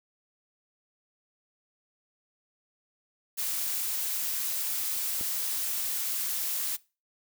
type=noise; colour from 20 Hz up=blue; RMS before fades=-31 dBFS; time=3.37-6.77 s; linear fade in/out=20 ms
type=click; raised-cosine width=2 ms; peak=-28 dBFS; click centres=5.211 s
effects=noise-tail reverb RT60 0.3 s tail -21 dB re dry

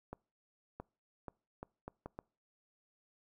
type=accelerating click train; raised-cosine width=1 ms; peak=-29 dBFS; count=7; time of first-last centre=0.13-2.189 s; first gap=670 ms; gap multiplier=0.72; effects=noise-tail reverb RT60 0.4 s tail -26 dB re dry

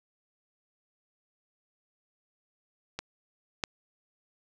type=clicks; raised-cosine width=0.2 ms; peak=-17 / -11 dBFS; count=2; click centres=2.99 / 3.638 s; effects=none

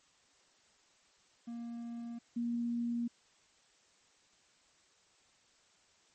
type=tone pair in turn; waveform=triangle / sine; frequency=234.7 / 236.5 Hz; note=A#3 / A#3; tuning=+12 / +25 cents; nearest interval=unison; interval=13 cents; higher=second; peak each=-38 / -32 dBFS; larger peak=second; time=1.47-2.19 / 2.36-3.08 s; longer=neither; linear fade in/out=10 ms; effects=white hiss -68 dBFS RMS until 6.14 s + MP3 32 kbps

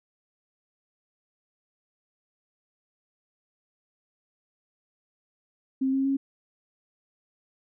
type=tone with pitch steps; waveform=sine; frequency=265.2 / 269.1 / 273 Hz; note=C4 / C4 / C#4; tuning=+23 / +49 / -26 cents; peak=-22 dBFS; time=5.81-6.17 s; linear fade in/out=10 ms; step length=120 ms; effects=none

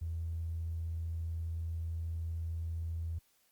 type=tone with tanh clipping; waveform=triangle; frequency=82.41 Hz; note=E2; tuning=in tune; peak=-34 dBFS; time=0.01-3.19 s; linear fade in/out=10 ms; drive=2 dB; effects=white hiss -71 dBFS RMS until 3.51 s + Opus 48 kbps

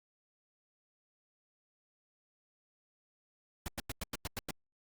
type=noise bursts; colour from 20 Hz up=pink; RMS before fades=-38 dBFS; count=8; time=3.66-4.507 s; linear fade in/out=0 ms; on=21 ms; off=97 ms; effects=Opus 48 kbps

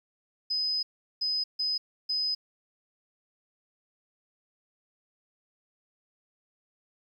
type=tone bursts at uneven times; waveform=sine; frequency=5030 Hz; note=D#8; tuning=18 cents sharp; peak=-26 dBFS; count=4; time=0.5-0.83 / 1.21-1.44 / 1.59-1.78 / 2.09-2.35 s; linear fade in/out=10 ms; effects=10-bit

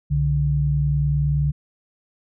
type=tone pair together; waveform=sine; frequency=65.41 / 145.07 Hz; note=C2 / D3; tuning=0 / -21 cents; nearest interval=octave + major second; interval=1379 cents; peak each=-23 / -18 dBFS; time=0.1-1.52 s; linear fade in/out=20 ms; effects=none

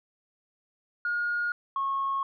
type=tone pair in turn; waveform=sine; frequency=1430 / 1092.2 Hz; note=F6 / C#6; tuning=+41 / -26 cents; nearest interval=perfect fourth; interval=467 cents; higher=first; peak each=-25 dBFS; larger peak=neither; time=1.05-1.52 / 1.76-2.23 s; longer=neither; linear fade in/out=2 ms; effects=tanh soft clip ceiling -21 dBFS

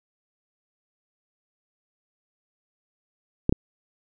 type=clicks; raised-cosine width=3 ms; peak=-6 dBFS; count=2; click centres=3.494 / 3.525 s; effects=none

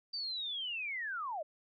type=linear sweep; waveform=sine; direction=down; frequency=4678 to 570 Hz; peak=-36 dBFS; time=0.13-1.43 s; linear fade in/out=10 ms; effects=none

